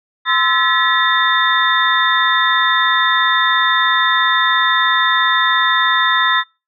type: tone cluster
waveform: sine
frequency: 1031 / 1317 / 1725 / 1934 / 3617 Hz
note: C6 / E6 / A6 / B6 / A7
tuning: -26 / -2 / -35 / -37 / +47 cents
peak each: -18 dBFS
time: 0.25-6.44 s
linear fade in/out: 50 ms
effects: noise-tail reverb RT60 0.3 s tail -26 dB re dry